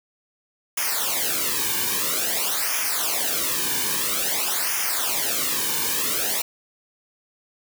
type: noise with flanger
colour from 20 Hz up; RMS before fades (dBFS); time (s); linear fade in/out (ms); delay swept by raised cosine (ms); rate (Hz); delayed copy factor
white; -24; 0.77-6.42; 5; 0.24 to 1.54; 0.5; -0.85
effects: none